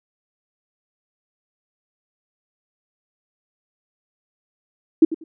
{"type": "tone with echo", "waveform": "sine", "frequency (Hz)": 322.1, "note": "E4", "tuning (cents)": -40, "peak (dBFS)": -6, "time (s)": [5.02, 5.05], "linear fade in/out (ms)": 5, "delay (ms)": 95, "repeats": 2, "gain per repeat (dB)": -15, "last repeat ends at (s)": 5.24, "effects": []}